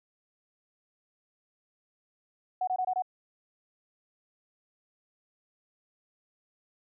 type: tone bursts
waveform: sine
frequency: 740 Hz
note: F#5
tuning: in tune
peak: -26 dBFS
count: 5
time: 2.61-3.022 s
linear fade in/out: 5 ms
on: 64 ms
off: 23 ms
effects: none